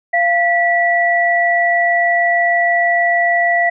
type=tone pair together; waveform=sine; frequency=691 / 1954.4 Hz; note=F5 / B6; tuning=-19 / -19 cents; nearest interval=octave + tritone; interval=1800 cents; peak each=-14 dBFS; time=0.13-3.7 s; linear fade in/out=10 ms; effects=none